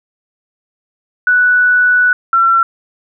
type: tone pair in turn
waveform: sine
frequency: 1480 / 1354.3 Hz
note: F#6 / E6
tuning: 0 / +46 cents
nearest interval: major second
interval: 154 cents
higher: first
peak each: -7 dBFS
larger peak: neither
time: 1.27-2.13 / 2.33-2.63 s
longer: first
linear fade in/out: 2 ms
effects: none